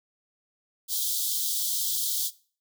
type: high-pass noise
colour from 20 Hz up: white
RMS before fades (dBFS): -28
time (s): 0.88-2.31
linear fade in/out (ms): 50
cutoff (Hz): 3200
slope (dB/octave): 96
effects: noise-tail reverb RT60 0.4 s tail -19 dB re dry